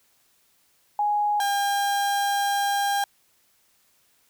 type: tone pair in turn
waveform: sine / 35% pulse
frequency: 830.6 / 804.2 Hz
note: G#5 / G5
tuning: 0 / +44 cents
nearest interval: minor second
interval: 56 cents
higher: first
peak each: -20 dBFS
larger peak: neither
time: 0.99-1.4 / 1.4-3.04 s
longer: second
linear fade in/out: 2 ms
effects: white hiss -64 dBFS RMS until 4.29 s